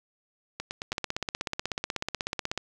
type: two click trains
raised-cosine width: 0.2 ms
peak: -12 / -16 dBFS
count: 28 / 4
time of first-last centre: 0.92-2.576 / 0.6-0.928 s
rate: 16.3 / 9.14 Hz
effects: none